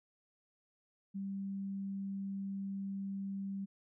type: tone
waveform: sine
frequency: 196 Hz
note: G3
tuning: in tune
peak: -37 dBFS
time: 1.14-3.66 s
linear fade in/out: 20 ms
effects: none